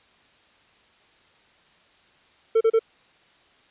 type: tone bursts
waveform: triangle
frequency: 450 Hz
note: A4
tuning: 39 cents sharp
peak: -13 dBFS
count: 3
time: 2.55-2.793 s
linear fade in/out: 10 ms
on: 59 ms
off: 33 ms
effects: white hiss -58 dBFS RMS until 3.7 s + resampled to 8000 Hz